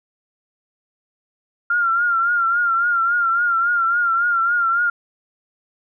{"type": "tone with vibrato", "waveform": "sine", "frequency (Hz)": 1390, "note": "F6", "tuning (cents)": -9, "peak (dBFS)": -15, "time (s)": [1.7, 4.9], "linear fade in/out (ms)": 5, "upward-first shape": "triangle", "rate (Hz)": 3.6, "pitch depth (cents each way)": 71, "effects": []}